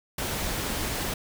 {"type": "noise", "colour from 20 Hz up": "pink", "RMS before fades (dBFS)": -30, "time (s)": [0.18, 1.14], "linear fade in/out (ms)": 5, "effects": []}